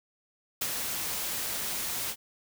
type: noise with ADSR envelope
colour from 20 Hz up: white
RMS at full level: -29 dBFS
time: 0.61-2.16 s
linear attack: 8 ms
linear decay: 50 ms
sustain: -4 dB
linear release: 62 ms
effects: none